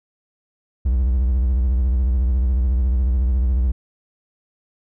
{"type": "tone with vibrato", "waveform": "triangle", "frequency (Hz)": 63, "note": "B1", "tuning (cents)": 35, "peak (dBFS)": -13, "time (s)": [0.85, 3.72], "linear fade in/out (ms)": 10, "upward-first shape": "sine", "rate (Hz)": 14, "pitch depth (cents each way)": 150, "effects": []}